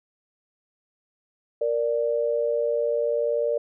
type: tone pair together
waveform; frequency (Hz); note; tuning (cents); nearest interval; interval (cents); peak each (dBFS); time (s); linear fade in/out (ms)
sine; 467 / 587.3; A#4 / D5; +3 / 0; major third; 397; -24; 1.61-3.58; 5
effects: none